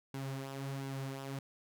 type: tone with flanger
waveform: sawtooth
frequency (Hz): 136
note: C#3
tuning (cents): -33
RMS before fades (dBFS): -41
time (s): 0.14-1.39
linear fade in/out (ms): 2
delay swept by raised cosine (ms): 1.6 to 6.9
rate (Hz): 1.4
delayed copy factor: -0.55
effects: none